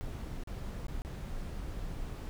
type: noise with dropouts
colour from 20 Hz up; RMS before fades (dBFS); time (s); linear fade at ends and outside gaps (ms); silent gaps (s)
brown; -39; 0.01-2.29; 0; 0.436-0.473 / 0.867-0.883 / 1.019-1.049
effects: none